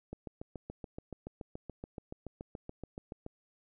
click train, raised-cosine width 2 ms, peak -28 dBFS, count 23, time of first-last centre 0.13-3.264 s, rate 7.02 Hz, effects none

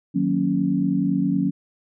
sine chord, D# minor seventh, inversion none, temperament equal, 155.56 / 185 / 233.1 / 277.2 Hz, D#3 / F#3 / A#3 / C#4, 0 / 0 / 0 / 0 cents, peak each -28 / -22 / -27 / -22 dBFS, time 0.14-1.51 s, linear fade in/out 20 ms, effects none

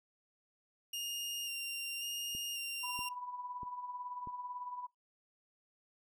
sawtooth tone with vibrato, 2806 Hz, F7, 8 cents sharp, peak -35 dBFS, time 0.93-3.09 s, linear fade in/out 5 ms, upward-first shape square, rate 0.92 Hz, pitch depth 18 cents each way
click train, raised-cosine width 3 ms, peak -37 dBFS, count 4, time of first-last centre 2.35-4.273 s, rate 1.56 Hz
sine tone with tremolo, 987.8 Hz, B5, in tune, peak -38 dBFS, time 2.83-4.87 s, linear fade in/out 10 ms, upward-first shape triangle, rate 18 Hz, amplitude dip 65%
effects noise-tail reverb RT60 0.2 s tail -25 dB re dry

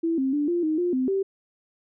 sine tone with pitch steps, 330.9 / 266 / 292.8 / 346.9 / 312.1 / 353.4 / 258 / 388.7 Hz, E4 / C4 / D4 / F4 / D#4 / F4 / C4 / G4, +7 / +29 / -5 / -12 / +5 / +21 / -24 / -15 cents, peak -21 dBFS, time 0.03-1.23 s, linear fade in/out 10 ms, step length 150 ms, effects none

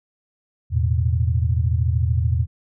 sine chord, E suspended fourth, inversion none, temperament equal, 82.41 / 110 / 123.47 Hz, E2 / A2 / B2, 0 / 0 / 0 cents, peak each -19 / -22 / -23 dBFS, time 0.7-2.47 s, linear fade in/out 50 ms, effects none

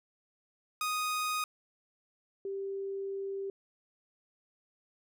sawtooth / sine tone pair in turn, 1244.5 / 392 Hz, D#6 / G4, 0 / 0 cents, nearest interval octave + minor sixth, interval 2000 cents, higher first, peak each -27 / -34 dBFS, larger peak first, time 0.81-1.44 / 2.45-3.5 s, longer second, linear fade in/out 2 ms, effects none

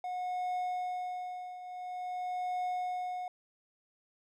triangle tone with tremolo, 727 Hz, F#5, 31 cents flat, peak -29 dBFS, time 0.04-3.28 s, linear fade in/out 2 ms, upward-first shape triangle, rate 0.48 Hz, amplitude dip 75%, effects none

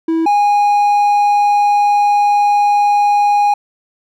triangle tone pair in turn, 326.3 / 822.2 Hz, E4 / G#5, -18 / -18 cents, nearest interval octave + major third, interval 1600 cents, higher second, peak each -10 / -7 dBFS, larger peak second, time 0.08-0.26 / 0.26-3.54 s, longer second, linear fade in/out 5 ms, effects none

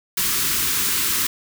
white band-stop noise, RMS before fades -21 dBFS, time 0.17-1.27 s, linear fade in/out 5 ms, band 430 to 990 Hz, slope 48 dB/octave, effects none

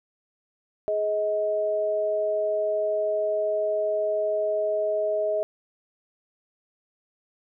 sine tone pair together, 419.3 / 632 Hz, G#4 / D#5, +17 / +27 cents, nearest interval perfect fifth, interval 710 cents, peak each -29 / -23 dBFS, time 0.88-5.43 s, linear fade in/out 0 ms, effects none

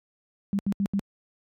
sine tone bursts, 198.7 Hz, G3, 24 cents sharp, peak -22 dBFS, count 4, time 0.53-0.994 s, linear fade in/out 0 ms, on 59 ms, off 76 ms, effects high-pass 60 Hz 12 dB/octave

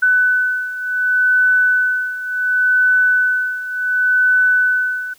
sine beating tone pair, 1500 / 1500.69 Hz, F#6 / F#6, +23 / +24 cents, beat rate 0.69 Hz, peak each -14 / -18 dBFS, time 0.02-5.14 s, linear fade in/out 10 ms, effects white hiss -51 dBFS RMS until 5.18 s

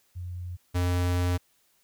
sine / square tone pair in turn, 89 / 89 Hz, F2 / F2, +33 / +33 cents, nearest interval unison, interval 0 cents, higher neither, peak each -33 / -24 dBFS, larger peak second, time 0.15-0.57 / 0.74-1.38 s, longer second, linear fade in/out 20 ms, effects white hiss -67 dBFS RMS until 1.83 s

